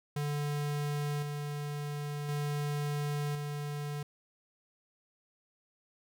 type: tone with tremolo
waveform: square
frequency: 146.3 Hz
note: D3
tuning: 6 cents flat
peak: -32 dBFS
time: 0.16-4.03 s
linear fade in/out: 5 ms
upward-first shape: square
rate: 0.47 Hz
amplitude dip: 35%
effects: none